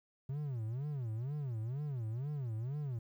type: tone with vibrato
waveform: triangle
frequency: 127.8 Hz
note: C3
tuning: 40 cents flat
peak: -34 dBFS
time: 0.29-2.99 s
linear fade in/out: 5 ms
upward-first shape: sine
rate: 2.1 Hz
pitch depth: 280 cents each way
effects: 12-bit